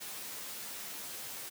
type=noise with comb filter; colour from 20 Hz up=white; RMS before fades=-43 dBFS; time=0-1.5 s; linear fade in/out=20 ms; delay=12 ms; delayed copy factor=-0.65; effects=high-pass 100 Hz 12 dB/octave